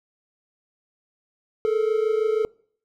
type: tone pair together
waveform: triangle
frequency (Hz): 430 / 456.3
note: A4 / A#4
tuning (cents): -40 / -37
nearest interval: minor second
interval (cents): 103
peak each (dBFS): -19 / -22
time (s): 1.65-2.45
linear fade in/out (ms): 0
effects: noise-tail reverb RT60 0.6 s tail -26 dB re dry